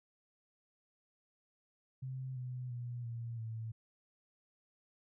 sine tone with pitch steps, 130.6 / 125.79 / 121.15 / 116.69 / 112.39 Hz, C3 / B2 / B2 / A#2 / A2, -3 / +32 / -33 / +2 / +37 cents, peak -39 dBFS, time 2.02-3.72 s, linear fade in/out 10 ms, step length 340 ms, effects none

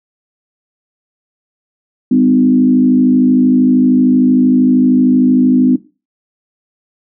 sine tone with frequency modulation, 253 Hz, B3, 42 cents sharp, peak -6 dBFS, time 2.11-5.76 s, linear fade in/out 5 ms, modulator 53 Hz, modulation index 0.83, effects noise-tail reverb RT60 0.3 s tail -17 dB re dry + high-pass 150 Hz 12 dB/octave

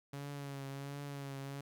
sawtooth tone with vibrato, 139.9 Hz, C#3, 16 cents sharp, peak -38 dBFS, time 0.13-1.61 s, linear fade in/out 5 ms, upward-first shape triangle, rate 1.4 Hz, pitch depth 43 cents each way, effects 13-bit

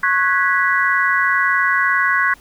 sine tone cluster, 1097 / 1482 / 1660 / 1960 Hz, C#6 / F#6 / G#6 / B6, -18 / +2 / -1 / -14 cents, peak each -19 dBFS, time 0.03-2.34 s, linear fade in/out 5 ms, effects pink hiss -48 dBFS RMS until 2.4 s

